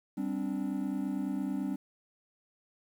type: chord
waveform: triangle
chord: G suspended fourth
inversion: none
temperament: equal with one note detuned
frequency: 196 / 261.6 / 290.6 Hz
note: G3 / C4 / D4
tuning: 0 / 0 / -18 cents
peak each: -33 dBFS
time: 0.17-1.76 s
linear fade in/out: 10 ms
effects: tanh soft clip ceiling -20 dBFS + 10-bit